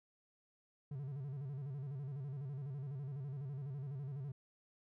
triangle tone with vibrato, 137.6 Hz, C#3, 12 cents flat, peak -39 dBFS, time 0.91-4.32 s, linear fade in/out 5 ms, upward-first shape square, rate 12 Hz, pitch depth 100 cents each way, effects none

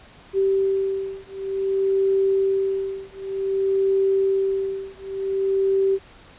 sine beating tone pair, 387.8 / 388.34 Hz, G4 / G4, -19 / -16 cents, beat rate 0.54 Hz, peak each -22 dBFS, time 0.33-5.99 s, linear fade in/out 50 ms, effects pink hiss -48 dBFS RMS until 6.38 s + resampled to 8000 Hz

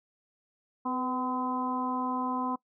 harmonic tone with a mistuned harmonic, 254.5 Hz, C4, 48 cents flat, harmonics 1 / 2 / 3 / 4 / 5, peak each -32 / -42 / -37 / -32 / -43 dBFS, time 0.85-2.56 s, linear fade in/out 10 ms, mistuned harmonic 2, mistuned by -41 cents, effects noise-tail reverb RT60 0.1 s tail -22 dB re dry

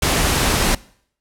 pink noise, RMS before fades -17 dBFS, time 0.02-0.75 s, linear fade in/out 5 ms, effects noise-tail reverb RT60 0.6 s tail -22 dB re dry + low-pass 12000 Hz 12 dB/octave

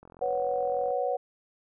click train, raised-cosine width 1 ms, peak -36 dBFS, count 39, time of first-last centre 0.03-0.906 s, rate 43.4 Hz
sine chord, B suspended second, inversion none, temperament equal, 493.9 / 554.4 / 740 Hz, B4 / C#5 / F#5, 0 / 0 / 0 cents, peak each -30 dBFS, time 0.21-1.17 s, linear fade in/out 10 ms
effects none

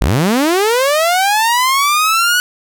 sawtooth linear sweep, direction up, 38.89 to 1480 Hz, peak -7 dBFS, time 0.01-2.4 s, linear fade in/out 0 ms, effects none

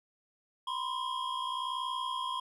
triangle tone cluster, 978 / 1039 / 3261 Hz, B5 / C6 / G#7, -17 / -12 / -32 cents, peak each -37 / -33 / -38 dBFS, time 0.67-2.4 s, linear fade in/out 5 ms, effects none

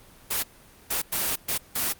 white noise bursts at uneven times, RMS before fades -26 dBFS, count 5, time 0.3-0.43 / 0.9-1.02 / 1.12-1.36 / 1.48-1.58 / 1.75-1.93 s, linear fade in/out 10 ms, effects pink hiss -52 dBFS RMS until 1.99 s + Opus 24 kbps

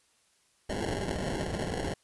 blue noise with sample-and-hold, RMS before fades -33 dBFS, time 0.69-1.94 s, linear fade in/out 5 ms, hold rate 1225 Hz, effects white hiss -68 dBFS RMS until 2.03 s + resampled to 24000 Hz

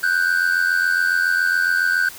triangle tone pair together, 1480 / 1567.2 Hz, F#6 / G6, 0 / -1 cents, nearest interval minor second, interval 99 cents, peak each -17 dBFS, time 0.03-2.09 s, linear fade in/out 5 ms, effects white hiss -38 dBFS RMS until 2.18 s

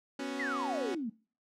sawtooth chord, B suspended second, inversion none, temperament equal, 246.9 / 277.2 / 370 Hz, B3 / C#4 / F#4, 0 / 0 / 0 cents, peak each -37 / -33 / -39 dBFS, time 0.19-0.95 s, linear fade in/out 5 ms
sine exponential sweep, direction down, 2100 to 207.7 Hz, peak -33 dBFS, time 0.39-1.1 s, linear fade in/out 10 ms
effects noise-tail reverb RT60 0.4 s tail -23 dB re dry + low-pass 7000 Hz 12 dB/octave

